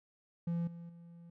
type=tone with level steps; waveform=triangle; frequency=170 Hz; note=F3; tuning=46 cents flat; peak=-30 / -43 / -49 dBFS; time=0.47-1.3 s; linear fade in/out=5 ms; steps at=0.67 / 0.89 s; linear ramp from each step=5 ms; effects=none